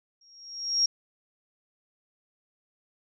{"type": "tone with exponential growth", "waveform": "sine", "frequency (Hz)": 5588, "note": "F8", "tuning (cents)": 0, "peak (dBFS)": -18, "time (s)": [0.21, 0.86], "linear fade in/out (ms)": 5, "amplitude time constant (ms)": 140, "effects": []}